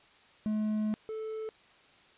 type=tone pair in turn; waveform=triangle; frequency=214 / 438 Hz; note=A3 / A4; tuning=-48 / -8 cents; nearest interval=octave; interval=1240 cents; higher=second; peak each=-26 / -33 dBFS; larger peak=first; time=0.46-0.94 / 1.09-1.49 s; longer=first; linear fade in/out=0 ms; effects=white hiss -60 dBFS RMS until 2.17 s + resampled to 8000 Hz